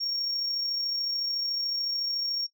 sine tone with amplitude modulation, 5540 Hz, F8, 15 cents flat, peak -24 dBFS, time 0-2.47 s, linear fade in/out 20 ms, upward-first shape sine, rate 33.8 Hz, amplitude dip 40%, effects noise-tail reverb RT60 0.1 s tail -19 dB re dry + tanh soft clip ceiling -24 dBFS

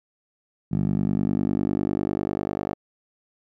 10% pulse tone with band-pass filter sweep, 50 Hz, G1, 35 cents sharp, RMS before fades -25 dBFS, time 0.71-2.75 s, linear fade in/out 20 ms, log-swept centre 170 to 520 Hz, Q 1.9, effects none

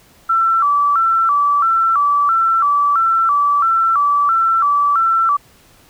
sine tone with vibrato, 1245 Hz, D#6, 1 cent sharp, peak -11 dBFS, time 0.29-5.37 s, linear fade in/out 10 ms, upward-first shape square, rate 1.5 Hz, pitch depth 130 cents each way, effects pink hiss -49 dBFS RMS until 5.89 s

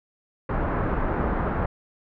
pink low-pass noise, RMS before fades -25 dBFS, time 0.49-1.66 s, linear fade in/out 5 ms, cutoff 1500 Hz, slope 24 dB/octave, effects none

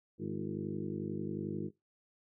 harmonic tone with a mistuned harmonic, 51.2 Hz, G#1, 24 cents flat, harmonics 2 / 3 / 4 / 5 / 6 / 7 / 8 / 9, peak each -47 / -42 / -41 / -49 / -42 / -42 / -49 / -50 dBFS, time 0.18-1.71 s, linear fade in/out 50 ms, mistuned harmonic 6, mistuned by +55 cents, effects noise-tail reverb RT60 0.2 s tail -21 dB re dry

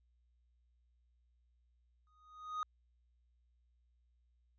triangle tone with exponential growth, 1244.5 Hz, D#6, in tune, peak -32 dBFS, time 2.07-2.63 s, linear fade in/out 1 ms, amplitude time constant 120 ms, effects added 60 Hz sine -70 dBFS peak until 4.58 s + resampled to 16000 Hz

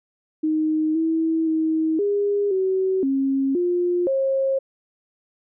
sine tone with pitch steps, 311.6 / 323.7 / 318 / 406.7 / 378.4 / 270.8 / 353.3 / 538 Hz, D#4 / E4 / D#4 / G#4 / F#4 / C#4 / F4 / C5, +3 / -31 / +38 / -36 / +39 / -40 / +20 / +48 cents, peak -18 dBFS, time 0.43-4.59 s, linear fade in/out 10 ms, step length 520 ms, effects none

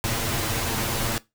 pink noise with comb filter, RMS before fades -26 dBFS, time 0.04-1.18 s, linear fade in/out 0 ms, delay 8.8 ms, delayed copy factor +0.8, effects noise-tail reverb RT60 0.2 s tail -19 dB re dry

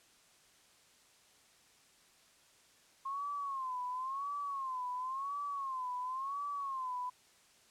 sine tone with vibrato, 1069 Hz, C6, 37 cents sharp, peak -36 dBFS, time 3.05-7.1 s, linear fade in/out 10 ms, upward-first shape sine, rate 0.95 Hz, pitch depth 130 cents each way, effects white hiss -65 dBFS RMS until 7.7 s + low-pass 9000 Hz 12 dB/octave

